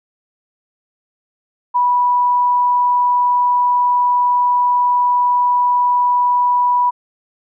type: tone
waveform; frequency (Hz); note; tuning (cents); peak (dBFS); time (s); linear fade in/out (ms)
sine; 981; B5; -12; -11; 1.74-6.91; 20
effects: none